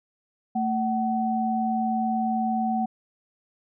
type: tone pair together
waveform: sine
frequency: 223.9 / 753 Hz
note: A3 / F#5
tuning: +30 / +30 cents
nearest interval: octave + major sixth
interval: 2100 cents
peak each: -25 dBFS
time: 0.55-2.86 s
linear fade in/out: 10 ms
effects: none